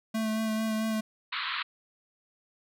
square tone with vibrato, 219.6 Hz, A3, 3 cents flat, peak -28 dBFS, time 0.14-1.01 s, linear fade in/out 10 ms, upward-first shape sine, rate 4.5 Hz, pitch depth 18 cents each way
pink band-pass noise, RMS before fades -33 dBFS, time 1.32-1.63 s, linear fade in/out 10 ms, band 1000 to 4300 Hz, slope 96 dB/octave
effects none

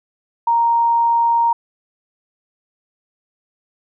sine tone, 932.3 Hz, A#5, in tune, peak -12 dBFS, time 0.47-1.53 s, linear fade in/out 5 ms, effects none

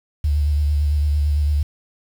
sine tone with vibrato, 73.7 Hz, D2, 7 cents sharp, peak -15 dBFS, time 0.24-1.63 s, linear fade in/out 5 ms, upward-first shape sine, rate 8.9 Hz, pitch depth 41 cents each way, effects 7-bit

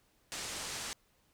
white low-pass noise, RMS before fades -41 dBFS, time 0.32-0.93 s, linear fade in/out 0 ms, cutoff 8400 Hz, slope 24 dB/octave, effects pink hiss -71 dBFS RMS until 1.33 s

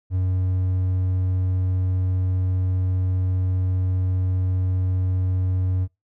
triangle tone, 92.5 Hz, F#2, in tune, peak -17 dBFS, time 0.1-5.88 s, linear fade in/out 50 ms, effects noise-tail reverb RT60 0.2 s tail -23 dB re dry

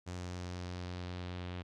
sawtooth tone with low-pass filter sweep, 89.5 Hz, F2, 43 cents sharp, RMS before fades -42 dBFS, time 0.06-1.63 s, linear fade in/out 20 ms, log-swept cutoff 7100 to 3300 Hz, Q 1.8, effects none

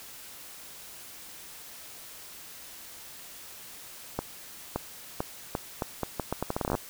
accelerating click train, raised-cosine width 1 ms, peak -14 dBFS, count 19, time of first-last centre 4.19-6.751 s, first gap 570 ms, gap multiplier 0.78, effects white hiss -46 dBFS RMS until 6.89 s

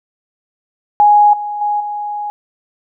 sine tone with level steps, 830.6 Hz, G#5, in tune, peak -5 / -19 / -13 / -19 dBFS, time 1-2.3 s, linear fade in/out 0 ms, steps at 1.33 / 1.61 / 1.8 s, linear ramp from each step 5 ms, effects none

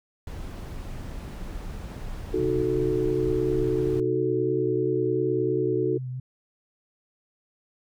brown noise, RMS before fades -35 dBFS, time 0.27-4 s, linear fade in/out 2 ms
sine chord, D# diminished, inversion none, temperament equal, 311.1 / 370 / 440 Hz, D#4 / F#4 / A4, 0 / 0 / 0 cents, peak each -29 / -25 / -27 dBFS, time 2.33-5.98 s, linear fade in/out 10 ms
sine tone with vibrato, 129.3 Hz, C3, 20 cents flat, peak -30 dBFS, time 2.39-6.2 s, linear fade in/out 5 ms, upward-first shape triangle, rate 2.9 Hz, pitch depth 48 cents each way
effects none

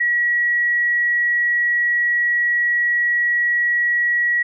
sine tone, 1920 Hz, B6, 49 cents flat, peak -15 dBFS, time 0-4.43 s, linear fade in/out 10 ms, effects none

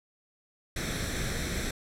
pink noise with comb filter, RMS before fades -32 dBFS, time 0.76-1.71 s, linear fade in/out 5 ms, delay 0.52 ms, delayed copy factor +0.65, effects low-pass 10000 Hz 12 dB/octave

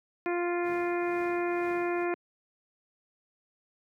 harmonic tone, 349.2 Hz, F4, in tune, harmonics 1 / 2 / 3 / 4 / 5 / 6 / 7, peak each -28 / -35 / -39 / -41 / -41 / -43 / -42 dBFS, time 0.26-2.14 s, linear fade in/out 0 ms
brown noise with tremolo, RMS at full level -40 dBFS, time 0.62-2.07 s, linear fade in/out 50 ms, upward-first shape triangle, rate 2.1 Hz, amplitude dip 75%
effects high-pass 200 Hz 12 dB/octave

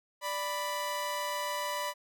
sawtooth tone pair together, 587.3 / 987.8 Hz, D5 / B5, 0 / 0 cents, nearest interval major sixth, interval 900 cents, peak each -33 / -30 dBFS, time 0.21-1.94 s, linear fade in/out 50 ms, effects none

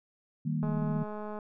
sine chord, Eb major, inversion none, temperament equal, 155.56 / 196 / 233.1 Hz, Eb3 / G3 / Bb3, 0 / 0 / 0 cents, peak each -30 / -36 / -34 dBFS, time 0.45-1.04 s, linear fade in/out 10 ms
click train, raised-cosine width 1 ms, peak -27 dBFS, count 161, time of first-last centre 0.63-1.388 s, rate 211 Hz
effects none

